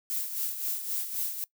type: noise with tremolo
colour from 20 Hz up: violet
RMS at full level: -30 dBFS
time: 0.1-1.44 s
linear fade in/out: 0 ms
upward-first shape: sine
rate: 3.8 Hz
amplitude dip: 60%
effects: noise-tail reverb RT60 0.1 s tail -22 dB re dry